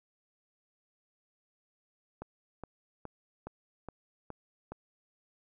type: click train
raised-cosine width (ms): 1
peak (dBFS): -27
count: 7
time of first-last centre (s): 2.22-4.72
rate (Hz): 2.4
effects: none